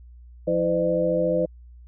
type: tone cluster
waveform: sine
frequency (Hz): 173.1 / 327.1 / 510 / 604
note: F3 / E4 / C5 / D5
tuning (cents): -15 / -13 / -44 / +48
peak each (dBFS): -28 / -28 / -22 / -25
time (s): 0.47-1.46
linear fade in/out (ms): 10
effects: added 60 Hz sine -43 dBFS peak until 1.87 s